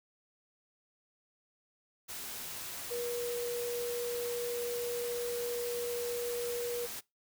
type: tone in noise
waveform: sine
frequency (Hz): 480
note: B4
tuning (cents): -49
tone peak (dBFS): -34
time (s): 2.9-6.87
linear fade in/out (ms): 20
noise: white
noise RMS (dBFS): -42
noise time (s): 2.08-7.01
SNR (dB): +5
effects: noise-tail reverb RT60 0.2 s tail -22 dB re dry